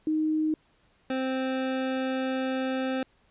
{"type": "tone pair in turn", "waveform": ["sine", "25% pulse"], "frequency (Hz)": [311.1, 261.6], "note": ["D#4", "C4"], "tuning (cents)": [0, 0], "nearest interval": "minor third", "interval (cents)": 300, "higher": "first", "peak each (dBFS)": -23, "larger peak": "neither", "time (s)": [[0.07, 0.54], [1.1, 3.03]], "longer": "second", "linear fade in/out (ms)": 2, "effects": ["pink hiss -65 dBFS RMS until 3.3 s", "resampled to 8000 Hz"]}